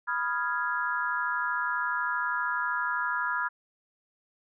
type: chord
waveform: sine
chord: F half-diminished seventh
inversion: second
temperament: equal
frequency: 987.8 / 1244.5 / 1396.9 / 1661.2 Hz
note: Cb6 / Eb6 / F6 / Ab6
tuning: 0 / 0 / 0 / 0 cents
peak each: -32 / -35 / -31 / -32 dBFS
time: 0.07-3.49 s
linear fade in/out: 20 ms
effects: none